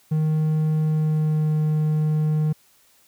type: tone with pitch glide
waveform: triangle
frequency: 155.56 to 153.86 Hz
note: D#3 to D#3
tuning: 0 to -19 cents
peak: -16 dBFS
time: 0.11-2.53 s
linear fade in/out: 10 ms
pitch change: -19 cents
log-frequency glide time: 0.82-1.56 s
effects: white hiss -58 dBFS RMS until 3.07 s